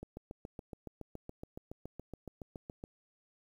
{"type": "click train", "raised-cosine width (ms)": 2, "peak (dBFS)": -30, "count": 21, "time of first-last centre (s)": [0.03, 2.839], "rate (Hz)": 7.12, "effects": ["10-bit"]}